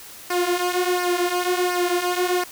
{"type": "tone with flanger", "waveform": "sawtooth", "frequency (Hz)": 357.2, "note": "F4", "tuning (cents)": 39, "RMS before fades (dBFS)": -22, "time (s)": [0.3, 2.44], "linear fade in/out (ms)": 5, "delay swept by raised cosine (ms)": [0.27, 6.17], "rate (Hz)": 1.4, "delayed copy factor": -0.7, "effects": ["white hiss -41 dBFS RMS until 2.51 s"]}